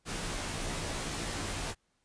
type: noise with comb filter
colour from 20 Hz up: pink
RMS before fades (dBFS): -36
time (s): 0.05-1.75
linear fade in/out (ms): 50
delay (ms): 16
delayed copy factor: -0.8
effects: pink hiss -75 dBFS RMS until 2.04 s + resampled to 22050 Hz